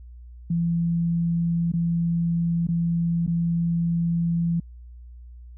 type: tone with dropouts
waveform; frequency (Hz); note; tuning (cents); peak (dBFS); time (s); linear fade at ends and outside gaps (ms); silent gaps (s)
sine; 169; E3; +43; -20; 0.5-4.6; 5; 1.719-1.736 / 2.67-2.686 / 3.265-3.276
effects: added 60 Hz sine -40 dBFS peak until 5.57 s